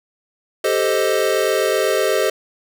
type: chord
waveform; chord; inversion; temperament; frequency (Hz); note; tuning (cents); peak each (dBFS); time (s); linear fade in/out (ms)
square; A half-diminished seventh; third; equal; 392 / 440 / 523.3 / 622.3; G4 / A4 / C5 / Eb5; 0 / 0 / 0 / 0; -22; 0.64-2.3; 5
effects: none